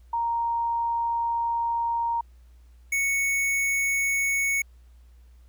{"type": "tone pair in turn", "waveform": ["sine", "square"], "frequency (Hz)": [932.3, 2217], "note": ["A#5", "C#7"], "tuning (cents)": [0, 0], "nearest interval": "octave + minor third", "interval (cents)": 1500, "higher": "second", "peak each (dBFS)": -23, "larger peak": "neither", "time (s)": [[0.13, 2.21], [2.92, 4.62]], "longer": "first", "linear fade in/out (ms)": 5, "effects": ["added 60 Hz sine -49 dBFS peak until 5.48 s", "pink hiss -68 dBFS RMS until 5.48 s"]}